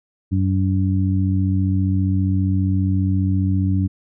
harmonic tone, 94.9 Hz, F#2, 44 cents sharp, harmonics 1 / 2 / 3, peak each -17 / -22 / -24 dBFS, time 0.31-3.88 s, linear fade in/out 20 ms, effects none

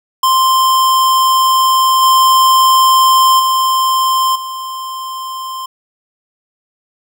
square tone with level steps, 1046.5 Hz, C6, in tune, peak -9 / -7 / -11 / -22 dBFS, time 0.23-5.66 s, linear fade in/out 5 ms, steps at 2.02 / 3.39 / 4.35 s, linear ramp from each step 10 ms, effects none

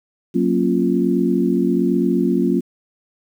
sine chord, Gb major seventh, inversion none, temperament equal with one note detuned, 185 / 233.1 / 274.3 / 349.2 Hz, Gb3 / Bb3 / Db4 / F4, 0 / 0 / -18 / 0 cents, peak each -20 dBFS, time 0.34-2.61 s, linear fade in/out 20 ms, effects 8-bit

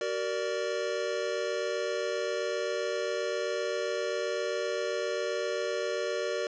square chord, Gb augmented, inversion none, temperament equal with one note detuned, 378.6 / 466.2 / 587.3 Hz, Gb4 / Bb4 / D5, +40 / 0 / 0 cents, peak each -36 / -34 / -34 dBFS, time 0.01-6.47 s, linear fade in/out 2 ms, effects resampled to 16000 Hz + 11-bit

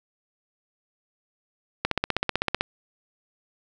click train, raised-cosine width 0.3 ms, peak -6 dBFS, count 13, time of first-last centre 1.85-2.609 s, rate 15.8 Hz, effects none

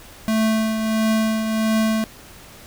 square tone with tremolo, 220 Hz, A3, in tune, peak -16 dBFS, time 0.28-2.04 s, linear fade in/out 0 ms, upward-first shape triangle, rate 1.5 Hz, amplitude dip 50%, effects pink hiss -43 dBFS RMS until 2.66 s

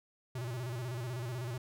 square tone with vibrato, 122.3 Hz, B2, 16 cents flat, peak -37 dBFS, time 0.35-1.58 s, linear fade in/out 5 ms, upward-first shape square, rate 16 Hz, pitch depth 94 cents each way, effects none

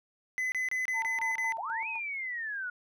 triangle tone bursts, 2021 Hz, B6, 39 cents sharp, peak -27 dBFS, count 7, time 0.38-1.522 s, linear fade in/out 0 ms, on 140 ms, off 27 ms
sine tone with tremolo, 901 Hz, A5, 41 cents sharp, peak -33 dBFS, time 0.93-2 s, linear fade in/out 50 ms, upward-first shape square, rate 3.9 Hz, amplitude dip 60%
sine linear two-way sweep, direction up then down, 622.3 to 2575 to 1427 Hz, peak -33 dBFS, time 1.58-2.7 s, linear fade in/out 5 ms, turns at 1.88 s
effects none

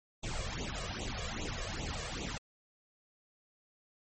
pink noise with flanger, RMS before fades -38 dBFS, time 0.23-2.38 s, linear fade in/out 5 ms, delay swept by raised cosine 0.29 to 1.79 ms, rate 2.5 Hz, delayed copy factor +0.9, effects MP3 32 kbps

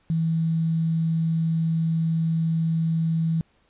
sine tone with quantisation, 163 Hz, E3, 19 cents flat, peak -20 dBFS, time 0.1-3.41 s, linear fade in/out 0 ms, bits 8, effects pink hiss -64 dBFS RMS until 3.69 s + resampled to 8000 Hz

